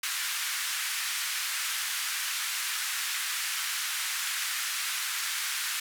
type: band-pass noise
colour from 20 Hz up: pink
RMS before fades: -32 dBFS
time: 0.03-5.8 s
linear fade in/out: 5 ms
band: 1400 to 14000 Hz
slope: 24 dB/octave
effects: none